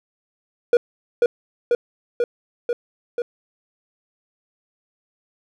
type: tone with echo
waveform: triangle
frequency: 480 Hz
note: B4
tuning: 49 cents flat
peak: -8 dBFS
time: 0.73-0.77 s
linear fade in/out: 2 ms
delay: 490 ms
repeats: 5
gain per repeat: -2 dB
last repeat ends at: 3.22 s
effects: none